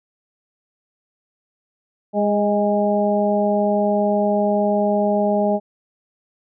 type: harmonic tone with a mistuned harmonic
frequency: 205.3 Hz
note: G#3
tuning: 20 cents flat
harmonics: 1 / 2 / 3 / 4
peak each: -20 / -23 / -19 / -24 dBFS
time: 2.13-5.6 s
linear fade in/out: 50 ms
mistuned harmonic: 3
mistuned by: +21 cents
effects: none